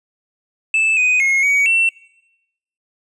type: tone with pitch steps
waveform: triangle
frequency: 2630 / 2498 / 2159 / 2255 / 2700 Hz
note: E7 / D#7 / C#7 / C#7 / E7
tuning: -5 / +6 / -46 / +29 / +41 cents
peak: -11 dBFS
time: 0.74-1.89 s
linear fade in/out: 2 ms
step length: 230 ms
effects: noise-tail reverb RT60 0.9 s tail -22 dB re dry + resampled to 24000 Hz